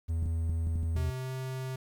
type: tone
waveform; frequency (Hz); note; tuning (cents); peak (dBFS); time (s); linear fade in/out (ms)
triangle; 82; E2; -9; -26; 0.08-1.11; 20
type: clicks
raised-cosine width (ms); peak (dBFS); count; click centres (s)
5; -26; 7; 0.227 / 0.259 / 0.496 / 0.671 / 0.757 / 0.832 / 0.959
type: tone with pitch glide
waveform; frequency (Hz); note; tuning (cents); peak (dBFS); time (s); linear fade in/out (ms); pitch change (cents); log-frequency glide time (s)
square; 128.5 to 130.44; C3 to C3; -31 to -5; -35; 0.96-1.76; 5; +26; 1.07-1.33
effects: 10-bit